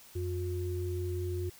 sine tone pair together, 89.5 / 358.5 Hz, F2 / F4, +43 / +45 cents, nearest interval 2 octaves, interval 2402 cents, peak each -33 / -36 dBFS, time 0.15-1.5 s, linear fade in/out 10 ms, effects white hiss -55 dBFS RMS until 1.59 s

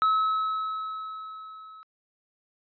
triangle tone with level ramp, 1291 Hz, E6, 37 cents flat, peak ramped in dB -17 to -43 dBFS, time 0.02-1.83 s, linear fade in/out 0 ms, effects resampled to 11025 Hz

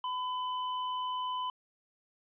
square tone, 1006 Hz, B5, 32 cents sharp, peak -33 dBFS, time 0.04-1.5 s, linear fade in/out 2 ms, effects resampled to 8000 Hz

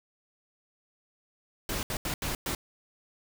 pink noise bursts at uneven times, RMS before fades -32 dBFS, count 5, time 1.69-1.83 / 1.9-1.97 / 2.05-2.14 / 2.22-2.35 / 2.46-2.55 s, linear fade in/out 2 ms, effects none

